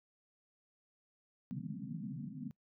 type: band-pass noise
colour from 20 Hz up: pink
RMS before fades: -43 dBFS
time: 1.51-2.51 s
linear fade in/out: 0 ms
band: 130 to 260 Hz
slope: 96 dB/octave
effects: noise-tail reverb RT60 0.1 s tail -23 dB re dry